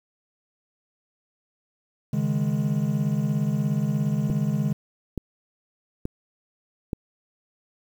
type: chord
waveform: triangle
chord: C# suspended second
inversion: none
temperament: equal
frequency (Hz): 138.59 / 155.56 / 207.7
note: C#3 / D#3 / G#3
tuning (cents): 0 / 0 / 0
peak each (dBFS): -24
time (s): 2.13-4.73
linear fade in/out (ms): 5
type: click train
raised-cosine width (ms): 3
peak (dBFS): -15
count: 4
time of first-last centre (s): 4.3-6.932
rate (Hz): 1.14
effects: 8-bit